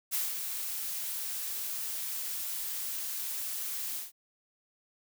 blue noise with ADSR envelope, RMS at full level -30 dBFS, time 0.11-4.12 s, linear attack 32 ms, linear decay 180 ms, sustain -6 dB, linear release 150 ms, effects none

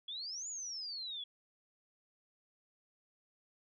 sine exponential two-way sweep, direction up then down, 3322 to 7040 to 3322 Hz, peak -40 dBFS, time 0.08-1.24 s, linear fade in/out 5 ms, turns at 0.48 s, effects none

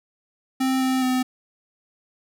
square tone with pitch steps, 262.1 / 260.2 / 255.6 Hz, C4 / C4 / C4, +3 / -9 / -40 cents, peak -20 dBFS, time 0.6-1.23 s, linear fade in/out 10 ms, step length 210 ms, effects none

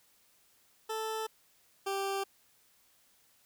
20% pulse tone pair in turn, 440 / 392 Hz, A4 / G4, 0 / 0 cents, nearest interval major second, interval 200 cents, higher first, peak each -29 / -27 dBFS, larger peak second, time 0.89-1.27 / 1.86-2.24 s, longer neither, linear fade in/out 10 ms, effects white hiss -67 dBFS RMS until 3.45 s

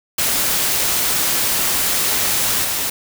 white noise with level steps, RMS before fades -18 / -21 dBFS, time 0.18-2.9 s, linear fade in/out 5 ms, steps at 2.64 s, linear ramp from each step 10 ms, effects none

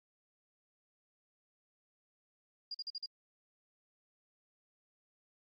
sine tone bursts, 4832 Hz, D8, 48 cents sharp, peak -38 dBFS, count 5, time 2.71-3.061 s, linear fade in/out 5 ms, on 35 ms, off 44 ms, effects AAC 64 kbps

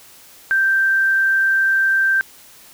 sine tone, 1568 Hz, G6, in tune, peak -13 dBFS, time 0.51-2.21 s, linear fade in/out 0 ms, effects white hiss -45 dBFS RMS until 2.73 s

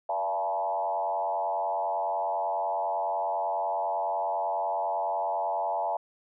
sine tone with frequency modulation, 769 Hz, G5, 33 cents flat, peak -26 dBFS, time 0.09-5.97 s, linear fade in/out 5 ms, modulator 90 Hz, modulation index 1.9, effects none

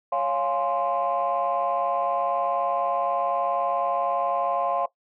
sine chord, Db major seventh, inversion none, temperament equal, 554.4 / 698.5 / 830.6 / 1046.5 Hz, Db5 / F5 / Ab5 / C6, 0 / 0 / 0 / 0 cents, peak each -27 / -25 / -30 / -27 dBFS, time 0.12-4.86 s, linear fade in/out 5 ms, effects noise-tail reverb RT60 0.1 s tail -17 dB re dry + tanh soft clip ceiling -15 dBFS

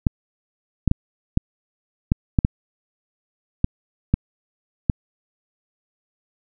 clicks, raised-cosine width 5 ms, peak -3 dBFS, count 10, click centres 0.068 / 0.877 / 0.914 / 1.374 / 2.119 / 2.388 / 2.449 / 3.644 / 4.14 / 4.898 s, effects none

